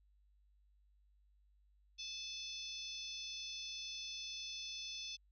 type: harmonic tone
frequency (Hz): 869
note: A5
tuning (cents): -22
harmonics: 3 / 4 / 5 / 6 / 7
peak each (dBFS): -52 / -47 / -53 / -50 / -53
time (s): 1.98-5.17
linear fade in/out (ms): 20
effects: added 50 Hz sine -68 dBFS peak until 5.31 s